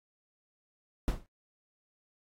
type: noise with exponential decay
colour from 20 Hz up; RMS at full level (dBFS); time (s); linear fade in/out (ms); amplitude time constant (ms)
brown; -24; 1.08-1.26; 0; 39
effects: AAC 48 kbps